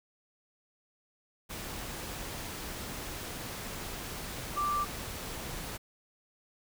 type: tone in noise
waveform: sine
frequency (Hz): 1175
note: D6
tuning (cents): +1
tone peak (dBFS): -28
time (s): 4.56-4.85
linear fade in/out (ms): 20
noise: pink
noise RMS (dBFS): -40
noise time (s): 1.49-5.78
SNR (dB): +9
effects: none